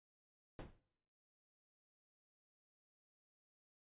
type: noise with exponential decay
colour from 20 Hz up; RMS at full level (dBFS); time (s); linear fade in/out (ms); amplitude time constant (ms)
brown; -42; 0.59-0.81; 1; 46
effects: noise-tail reverb RT60 0.9 s tail -23 dB re dry + resampled to 8000 Hz